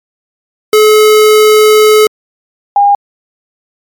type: tone pair in turn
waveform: square / sine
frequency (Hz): 428.5 / 809.4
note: A4 / G#5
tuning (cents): -46 / -45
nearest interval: major seventh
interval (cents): 1101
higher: second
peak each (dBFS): -3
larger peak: neither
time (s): 0.73-2.07 / 2.76-2.95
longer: first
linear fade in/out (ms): 2
effects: MP3 96 kbps